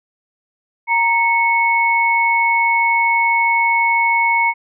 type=tone pair together; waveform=sine; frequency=932.3 / 2203 Hz; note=A#5 / C#7; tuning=0 / -11 cents; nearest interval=octave + minor third; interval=1489 cents; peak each=-15 dBFS; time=0.87-4.54 s; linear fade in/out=50 ms; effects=none